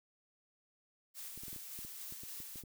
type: noise with tremolo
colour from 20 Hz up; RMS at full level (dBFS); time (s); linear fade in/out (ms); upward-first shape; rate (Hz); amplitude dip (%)
blue; -46; 1.14-2.64; 50; square; 3.5; 25
type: clicks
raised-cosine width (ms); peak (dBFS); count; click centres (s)
3; -40; 12; 1.376 / 1.435 / 1.482 / 1.53 / 1.562 / 1.79 / 1.849 / 2.124 / 2.235 / 2.403 / 2.558 / 2.637
effects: none